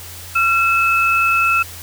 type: tone pair together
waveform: sine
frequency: 1365 / 2600 Hz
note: F6 / E7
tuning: -40 / -24 cents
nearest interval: major seventh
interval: 1116 cents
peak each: -15 dBFS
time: 0.35-1.63 s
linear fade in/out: 10 ms
effects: added 87 Hz sine -37 dBFS peak until 1.82 s + white hiss -35 dBFS RMS until 1.82 s